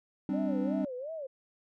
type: chord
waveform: triangle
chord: G suspended fourth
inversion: none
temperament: just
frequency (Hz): 196 / 261.3 / 294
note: G3 / C4 / D4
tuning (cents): 0 / -2 / +2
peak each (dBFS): -31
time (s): 0.29-0.85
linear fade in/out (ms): 2
type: tone with vibrato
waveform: sine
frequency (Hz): 568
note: C#5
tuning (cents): +42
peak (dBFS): -36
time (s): 0.33-1.27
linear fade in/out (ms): 10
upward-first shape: sine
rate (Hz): 2.8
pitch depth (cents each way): 240
effects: none